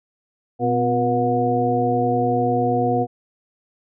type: harmonic tone with a mistuned harmonic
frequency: 120.6 Hz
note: B2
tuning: 41 cents flat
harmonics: 1 / 2 / 3 / 4 / 6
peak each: -25 / -23 / -27 / -22 / -21 dBFS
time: 0.59-3.07 s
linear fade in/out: 50 ms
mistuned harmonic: 2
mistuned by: +79 cents
effects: none